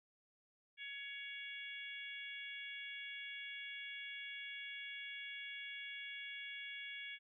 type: harmonic tone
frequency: 560 Hz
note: C#5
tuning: 18 cents sharp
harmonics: 3 / 4 / 5 / 6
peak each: -52 / -48 / -54 / -52 dBFS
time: 0.77-7.19 s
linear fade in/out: 50 ms
effects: none